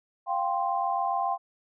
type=chord; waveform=sine; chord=F suspended second; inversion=none; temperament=just; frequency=698.5 / 785.8 / 1047.7 Hz; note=F5 / G5 / C6; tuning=0 / +4 / +2 cents; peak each=-30 / -28 / -30 dBFS; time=0.26-1.38 s; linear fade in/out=50 ms; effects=none